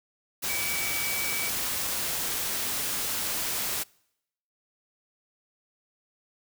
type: tone in noise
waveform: sine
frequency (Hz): 2287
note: D7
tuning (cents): -47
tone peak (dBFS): -32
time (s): 0.48-1.5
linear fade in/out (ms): 20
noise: white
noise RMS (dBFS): -30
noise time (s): 0.42-3.84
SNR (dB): -5
effects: noise-tail reverb RT60 0.8 s tail -26 dB re dry